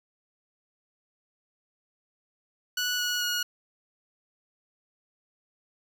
15% pulse tone with pitch steps, 1474 / 1460.4 / 1447 Hz, F#6 / F#6 / F#6, -7 / -23 / -39 cents, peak -20 dBFS, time 2.77-3.43 s, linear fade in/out 5 ms, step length 220 ms, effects none

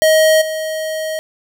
square tone with level steps, 630 Hz, D#5, 21 cents sharp, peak -9 / -20 dBFS, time 0.02-1.19 s, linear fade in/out 0 ms, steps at 0.41 s, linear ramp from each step 10 ms, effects none

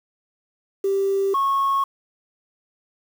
sine tone pair in turn, 392 / 1096.6 Hz, G4 / C#6, 0 / -19 cents, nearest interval octave + tritone, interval 1781 cents, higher second, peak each -17 / -16 dBFS, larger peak second, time 0.84-1.34 / 1.34-1.84 s, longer neither, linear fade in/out 5 ms, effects tanh soft clip ceiling -14 dBFS + 7-bit

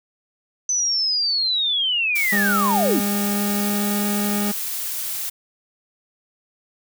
sine linear sweep, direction down, 6100 to 213.9 Hz, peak -18 dBFS, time 0.69-3 s, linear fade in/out 2 ms
blue noise, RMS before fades -27 dBFS, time 2.15-5.3 s, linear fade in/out 10 ms
40% pulse tone with pitch glide, 202.7 to 205.5 Hz, G#3 to G#3, -42 to -18 cents, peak -20 dBFS, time 2.32-4.52 s, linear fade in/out 10 ms, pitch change +24 cents, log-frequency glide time 2.7-4.08 s
effects none

